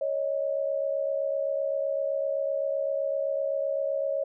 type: tone pair together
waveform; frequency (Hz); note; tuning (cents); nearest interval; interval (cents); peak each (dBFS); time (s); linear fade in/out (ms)
sine; 554.5 / 622.3; C#5 / D#5; 0 / 0; major second; 200; -27 / -30; 0.01-4.24; 5
effects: none